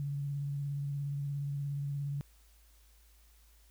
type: tone with vibrato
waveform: sine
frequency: 141.9 Hz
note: C#3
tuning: 41 cents sharp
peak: -33 dBFS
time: 0-2.21 s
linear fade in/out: 0 ms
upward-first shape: sine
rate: 17 Hz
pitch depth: 24 cents each way
effects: added 54 Hz sine -60 dBFS peak until 3.7 s + white hiss -67 dBFS RMS until 3.7 s